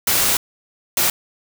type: noise bursts at uneven times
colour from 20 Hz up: white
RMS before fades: -17 dBFS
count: 2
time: 0.07-0.37 / 0.97-1.1 s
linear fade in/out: 2 ms
effects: none